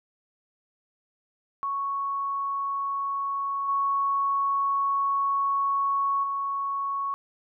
sine tone with level steps, 1108.7 Hz, C#6, in tune, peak -26 / -22 / -26 dBFS, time 1.63-7.14 s, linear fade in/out 0 ms, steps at 3.68 / 6.23 s, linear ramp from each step 10 ms, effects none

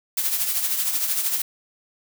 blue noise with tremolo, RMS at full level -21 dBFS, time 0.17-1.42 s, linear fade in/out 5 ms, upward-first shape triangle, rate 13 Hz, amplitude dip 60%, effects none

